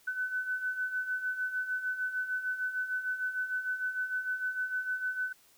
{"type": "beating tone pair", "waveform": "sine", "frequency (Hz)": [1502, 1508.6], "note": ["F#6", "F#6"], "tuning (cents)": [26, 33], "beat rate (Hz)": 6.6, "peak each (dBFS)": [-38, -32], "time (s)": [0.07, 5.33], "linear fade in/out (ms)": 10, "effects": ["white hiss -63 dBFS RMS until 5.57 s"]}